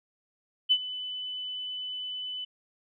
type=tone with ADSR envelope; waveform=sine; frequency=3003 Hz; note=F#7; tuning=25 cents sharp; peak=-17 dBFS; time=0.69-2.45 s; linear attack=26 ms; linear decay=60 ms; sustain=-16 dB; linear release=10 ms; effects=none